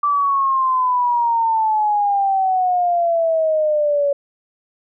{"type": "exponential sweep", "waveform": "sine", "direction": "down", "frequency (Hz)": [1170, 563], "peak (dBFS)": -14, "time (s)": [0.03, 4.13], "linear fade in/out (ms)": 5, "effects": []}